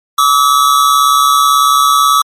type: tone pair together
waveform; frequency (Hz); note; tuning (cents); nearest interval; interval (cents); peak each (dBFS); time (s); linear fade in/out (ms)
square; 1148 / 1286.2; D6 / E6; -40 / -43; major second; 197; -10; 0.18-2.22; 5
effects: MP3 64 kbps